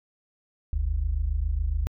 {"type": "tone pair together", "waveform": "sine", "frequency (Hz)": [46.3, 73.5], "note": ["F#1", "D2"], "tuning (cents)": [2, 2], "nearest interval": "minor sixth", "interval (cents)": 800, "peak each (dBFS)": -25, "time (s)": [0.73, 1.87], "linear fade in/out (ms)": 0, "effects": ["tanh soft clip ceiling -17 dBFS"]}